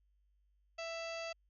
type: harmonic tone with a mistuned harmonic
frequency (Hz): 662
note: E5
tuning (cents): +7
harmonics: 1 / 2 / 3 / 4 / 5 / 6 / 7 / 8 / 9 / 10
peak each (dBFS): -42 / -50 / -52 / -47 / -55 / -62 / -51 / -63 / -62 / -59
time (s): 0.78-1.33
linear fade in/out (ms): 10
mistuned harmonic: 6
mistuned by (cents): -16
effects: added 50 Hz sine -70 dBFS peak until 1.49 s